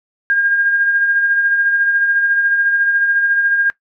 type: tone with tremolo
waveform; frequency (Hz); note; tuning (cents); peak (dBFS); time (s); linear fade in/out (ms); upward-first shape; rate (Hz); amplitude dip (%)
sine; 1615; G#6; -49; -10; 0.3-3.7; 0; sine; 14; 40
effects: noise-tail reverb RT60 0.1 s tail -18 dB re dry